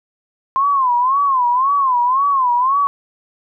sine tone with vibrato, 1046.5 Hz, C6, in tune, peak -12 dBFS, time 0.56-2.87 s, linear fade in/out 0 ms, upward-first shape sine, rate 1.9 Hz, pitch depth 150 cents each way, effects none

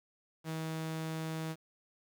sawtooth tone, 160 Hz, D#3, 49 cents sharp, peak -32 dBFS, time 0.44-1.56 s, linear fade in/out 50 ms, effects 10-bit

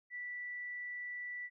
sine tone, 1965 Hz, B6, 9 cents flat, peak -40 dBFS, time 0.1-1.5 s, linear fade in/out 50 ms, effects none

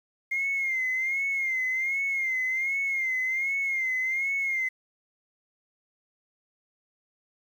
sine tone with vibrato, 2116 Hz, C7, 19 cents sharp, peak -24 dBFS, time 0.31-4.69 s, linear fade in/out 10 ms, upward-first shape sine, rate 1.3 Hz, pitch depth 72 cents each way, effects tanh soft clip ceiling -20 dBFS + 9-bit

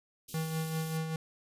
white band-stop noise, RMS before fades -46 dBFS, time 0.28-0.98 s, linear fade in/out 10 ms, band 470 to 2800 Hz, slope 48 dB/octave
square tone with tremolo, 160 Hz, D#3, 49 cents sharp, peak -31 dBFS, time 0.34-1.16 s, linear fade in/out 2 ms, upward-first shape sine, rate 5.1 Hz, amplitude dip 45%
effects resampled to 32000 Hz

